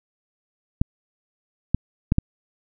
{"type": "clicks", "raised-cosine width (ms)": 5, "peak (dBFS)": -5, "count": 4, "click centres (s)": [0.815, 1.746, 2.121, 2.184], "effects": []}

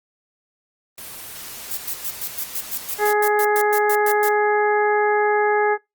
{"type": "noise", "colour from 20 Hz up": "white", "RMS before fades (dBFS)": -35, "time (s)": [0.98, 3.13], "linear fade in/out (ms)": 0}
{"type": "noise bursts", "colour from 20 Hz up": "violet", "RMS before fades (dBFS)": -25, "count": 16, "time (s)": [1.71, 4.288], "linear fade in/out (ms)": 2, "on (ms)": 58, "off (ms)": 110}
{"type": "harmonic tone", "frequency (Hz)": 418.5, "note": "G#4", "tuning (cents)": 13, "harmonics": [1, 2, 3, 4, 5], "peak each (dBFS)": [-18, -20, -28, -24, -30], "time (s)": [2.98, 5.78], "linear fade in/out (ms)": 50}
{"effects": ["noise-tail reverb RT60 0.2 s tail -24 dB re dry", "Opus 32 kbps"]}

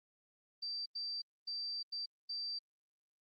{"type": "tone bursts at uneven times", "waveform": "sine", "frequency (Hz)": 4674, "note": "D8", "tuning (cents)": -9, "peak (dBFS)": -38, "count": 5, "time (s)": [[0.62, 0.86], [0.95, 1.22], [1.47, 1.83], [1.92, 2.06], [2.29, 2.59]], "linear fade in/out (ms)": 10, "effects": ["Opus 24 kbps"]}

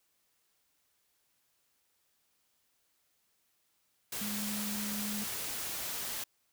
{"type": "tone in noise", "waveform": "sine", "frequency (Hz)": 208.1, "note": "G#3", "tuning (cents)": 4, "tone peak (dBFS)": -37, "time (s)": [4.21, 5.24], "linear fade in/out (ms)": 5, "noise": "white", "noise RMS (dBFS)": -38, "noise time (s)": [4.12, 6.24], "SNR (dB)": -2, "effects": ["white hiss -75 dBFS RMS until 6.52 s"]}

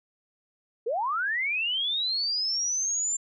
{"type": "linear sweep", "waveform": "sine", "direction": "up", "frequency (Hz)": [415.7, 7310], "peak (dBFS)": -25, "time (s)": [0.86, 3.17], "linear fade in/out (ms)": 10, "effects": []}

